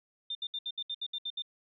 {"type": "tone bursts", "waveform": "sine", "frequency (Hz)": 3600, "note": "A7", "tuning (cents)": 39, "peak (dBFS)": -33, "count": 10, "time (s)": [0.3, 1.422], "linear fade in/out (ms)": 5, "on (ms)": 51, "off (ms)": 68, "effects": []}